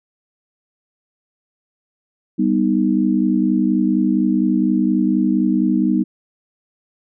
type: chord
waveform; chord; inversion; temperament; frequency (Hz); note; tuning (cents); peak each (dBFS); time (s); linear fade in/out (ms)
sine; G augmented; none; equal; 196 / 246.9 / 311.1; G3 / B3 / D#4; 0 / 0 / 0; -18; 2.38-6.04; 20
effects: none